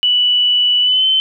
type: tone with pitch glide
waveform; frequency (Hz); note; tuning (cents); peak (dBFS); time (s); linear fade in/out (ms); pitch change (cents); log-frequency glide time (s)
sine; 2960 to 3071; F#7 to G7; 0 to -36; -10; 0.03-1.2; 0; +64; 0.81-1.06
effects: none